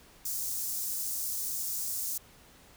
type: high-pass noise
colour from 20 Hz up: white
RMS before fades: -34 dBFS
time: 0.25-2.18 s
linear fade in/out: 5 ms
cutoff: 5600 Hz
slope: 24 dB/octave
effects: pink hiss -57 dBFS RMS until 2.76 s